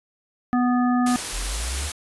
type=harmonic tone; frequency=246.9 Hz; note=B3; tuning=in tune; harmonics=1 / 3 / 5 / 7; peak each=-18 / -26 / -28 / -35 dBFS; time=0.53-1.16 s; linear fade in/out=0 ms
type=noise; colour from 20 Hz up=white; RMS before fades=-29 dBFS; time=1.06-1.92 s; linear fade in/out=5 ms
type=linear sweep; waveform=sine; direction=up; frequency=36.71 to 77.6 Hz; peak=-26 dBFS; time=1.31-1.91 s; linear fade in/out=50 ms
effects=resampled to 24000 Hz